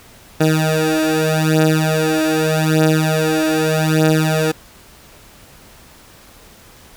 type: beating tone pair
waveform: 15% pulse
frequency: 156.6 / 157.42 Hz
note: D#3 / D#3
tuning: +11 / +21 cents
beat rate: 0.82 Hz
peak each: -10 dBFS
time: 0.4-4.52 s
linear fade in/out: 10 ms
effects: pink hiss -44 dBFS RMS until 6.96 s